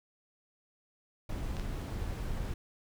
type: noise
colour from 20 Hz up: brown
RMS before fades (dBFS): -36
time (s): 1.29-2.54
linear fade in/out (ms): 5
type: clicks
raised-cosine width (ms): 0.2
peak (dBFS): -27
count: 2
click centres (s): 1.568 / 1.597
effects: none